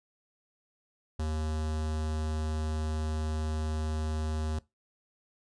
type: tone with notch filter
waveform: square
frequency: 77.78 Hz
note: D#2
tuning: in tune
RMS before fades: -32 dBFS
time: 1.19-4.59 s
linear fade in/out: 5 ms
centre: 2200 Hz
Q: 2
effects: noise-tail reverb RT60 0.2 s tail -20 dB re dry + resampled to 22050 Hz